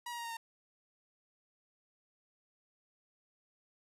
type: tone with pitch steps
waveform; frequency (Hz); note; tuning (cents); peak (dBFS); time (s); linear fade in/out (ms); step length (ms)
sawtooth; 961 / 949.4 / 938 / 926.7 / 915.5; B5 / A#5 / A#5 / A#5 / A#5; -48 / +31 / +11 / -10 / -32; -36; 0.06-0.37; 5; 62
effects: resampled to 32000 Hz